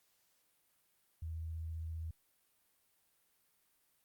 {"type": "tone with vibrato", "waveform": "sine", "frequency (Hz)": 81, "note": "E2", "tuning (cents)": -30, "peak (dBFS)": -39, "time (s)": [1.22, 2.11], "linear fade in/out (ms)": 5, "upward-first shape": "triangle", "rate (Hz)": 15, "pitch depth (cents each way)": 15, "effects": ["white hiss -75 dBFS RMS until 4.04 s", "Opus 48 kbps"]}